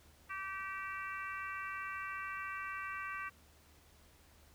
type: harmonic tone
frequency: 386.5 Hz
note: G4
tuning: 24 cents flat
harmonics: 3 / 4 / 5 / 6 / 7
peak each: -43 / -45 / -47 / -49 / -50 dBFS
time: 0.29-3.3 s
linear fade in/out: 20 ms
effects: added 75 Hz sine -65 dBFS peak until 4.54 s + pink hiss -65 dBFS RMS until 4.54 s